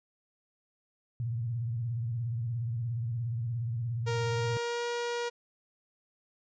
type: tone with vibrato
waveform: sine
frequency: 117 Hz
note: A#2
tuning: 7 cents sharp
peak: -30 dBFS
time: 1.2-4.57 s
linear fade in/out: 0 ms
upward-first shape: sine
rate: 17 Hz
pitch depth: 110 cents each way
type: tone with pitch glide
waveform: sawtooth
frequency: 467.2 to 476.5 Hz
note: A#4 to A#4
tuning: +4 to +38 cents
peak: -27 dBFS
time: 4.06-5.3 s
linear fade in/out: 20 ms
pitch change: +34 cents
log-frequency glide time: 4.32-4.86 s
effects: resampled to 16000 Hz